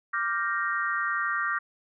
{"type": "chord", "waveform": "sine", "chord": "G minor seventh", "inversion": "second", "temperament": "equal", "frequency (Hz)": [1174.7, 1396.9, 1568, 1864.7], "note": ["D6", "F6", "G6", "Bb6"], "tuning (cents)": [0, 0, 0, 0], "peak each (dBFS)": [-30, -31, -32, -31], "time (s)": [0.13, 1.59], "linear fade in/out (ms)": 10, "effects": []}